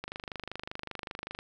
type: click train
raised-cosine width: 0.3 ms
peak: -21 dBFS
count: 35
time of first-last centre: 0.04-1.389 s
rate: 25.2 Hz
effects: none